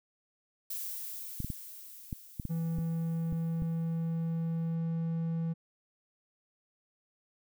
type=noise with exponential decay; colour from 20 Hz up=violet; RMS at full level=-37 dBFS; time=0.7-4.75 s; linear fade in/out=5 ms; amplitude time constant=880 ms
type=clicks; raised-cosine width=5 ms; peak=-23 dBFS; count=9; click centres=1.403 / 1.446 / 1.502 / 2.128 / 2.398 / 2.453 / 2.786 / 3.326 / 3.622 s
type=tone; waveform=triangle; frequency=164.81 Hz; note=E3; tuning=in tune; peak=-28 dBFS; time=2.49-5.54 s; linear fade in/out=20 ms
effects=none